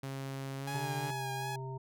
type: tone with pitch glide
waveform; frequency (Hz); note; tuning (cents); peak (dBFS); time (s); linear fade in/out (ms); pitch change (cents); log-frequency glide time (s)
sawtooth; 135.6 to 146.17; C#3 to D3; -38 to -8; -34; 0.03-1.11; 5; +130; 0.58-0.85
type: tone with vibrato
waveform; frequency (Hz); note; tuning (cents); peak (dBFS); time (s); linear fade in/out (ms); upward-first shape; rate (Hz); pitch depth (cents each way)
sawtooth; 827; G#5; -8; -34; 0.67-1.56; 5; triangle; 2.7; 34
type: harmonic tone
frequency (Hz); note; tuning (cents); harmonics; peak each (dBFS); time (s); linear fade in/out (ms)
131.5; C3; +9; 1 / 3 / 5 / 7; -39 / -45 / -54 / -46; 0.74-1.78; 10
effects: none